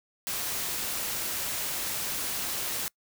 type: noise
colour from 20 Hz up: white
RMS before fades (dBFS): -32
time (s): 0.27-2.88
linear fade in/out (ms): 0
effects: noise-tail reverb RT60 0.1 s tail -25 dB re dry